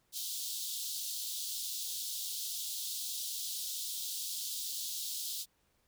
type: high-pass noise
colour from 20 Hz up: pink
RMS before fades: -39 dBFS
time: 0.12-5.46 s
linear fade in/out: 50 ms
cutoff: 3400 Hz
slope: 48 dB/octave
effects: pink hiss -74 dBFS RMS until 5.87 s